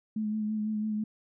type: tone with vibrato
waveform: sine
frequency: 214.3 Hz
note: A3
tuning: 45 cents flat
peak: -28 dBFS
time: 0.16-1.04 s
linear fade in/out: 5 ms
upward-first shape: sine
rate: 6 Hz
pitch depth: 25 cents each way
effects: none